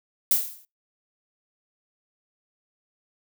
violet noise with exponential decay, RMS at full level -17 dBFS, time 0.31-0.65 s, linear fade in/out 1 ms, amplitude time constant 73 ms, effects noise-tail reverb RT60 0.2 s tail -23 dB re dry

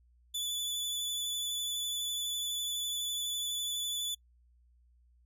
sawtooth tone with vibrato, 3468 Hz, A7, 26 cents flat, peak -30 dBFS, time 0.34-4.15 s, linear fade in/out 10 ms, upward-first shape triangle, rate 12 Hz, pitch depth 17 cents each way, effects noise-tail reverb RT60 0.1 s tail -26 dB re dry + added 60 Hz sine -62 dBFS peak until 5.25 s

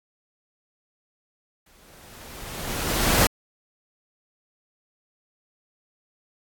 pink noise with exponential growth, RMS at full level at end -17 dBFS, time 1.66-3.27 s, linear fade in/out 5 ms, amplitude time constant 350 ms, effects AAC 64 kbps

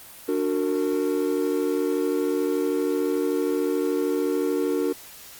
triangle chord, D augmented, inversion none, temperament just, 293.7 / 367.1 / 458.9 Hz, D4 / F#4 / A#4, 0 / -14 / -27 cents, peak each -24 dBFS, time 0.28-4.93 s, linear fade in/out 10 ms, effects white hiss -44 dBFS RMS until 5.39 s + Opus 24 kbps

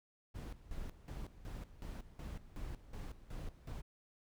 brown noise with tremolo, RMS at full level -44 dBFS, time 0.34-3.82 s, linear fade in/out 20 ms, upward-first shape square, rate 2.7 Hz, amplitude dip 80%, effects none

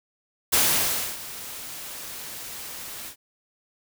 white noise with ADSR envelope, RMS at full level -19 dBFS, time 0.52-3.16 s, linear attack 16 ms, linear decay 630 ms, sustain -18 dB, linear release 86 ms, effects none

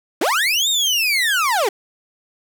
30% pulse linear two-way sweep, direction up then down, 248.9 to 3765 to 359.9 Hz, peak -13 dBFS, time 0.21-1.69 s, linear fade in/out 5 ms, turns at 0.69 s, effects none

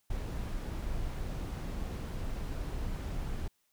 brown noise, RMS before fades -36 dBFS, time 0.1-3.48 s, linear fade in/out 5 ms, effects white hiss -75 dBFS RMS until 3.72 s

